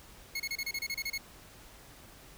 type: tone bursts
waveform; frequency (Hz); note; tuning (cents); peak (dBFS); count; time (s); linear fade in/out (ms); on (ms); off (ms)
25% pulse; 2176; C#7; -33; -29; 11; 0.35-1.179; 5; 49; 29
effects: added 50 Hz sine -60 dBFS peak until 2.37 s + pink hiss -54 dBFS RMS until 2.37 s